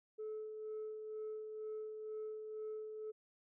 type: tone with tremolo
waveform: sine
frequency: 432.2 Hz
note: A4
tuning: 31 cents flat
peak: -39 dBFS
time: 0.18-3.12 s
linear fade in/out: 20 ms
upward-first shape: sine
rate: 2.1 Hz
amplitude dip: 45%
effects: tanh soft clip ceiling -39 dBFS